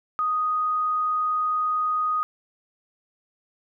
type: tone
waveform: sine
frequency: 1244.5 Hz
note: D#6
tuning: in tune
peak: -21 dBFS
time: 0.19-2.23 s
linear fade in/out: 0 ms
effects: none